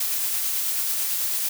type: noise with tremolo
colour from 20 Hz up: blue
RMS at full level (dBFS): -24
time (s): 0-1.49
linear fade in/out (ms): 5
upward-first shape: triangle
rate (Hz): 9.1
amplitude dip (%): 25
effects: none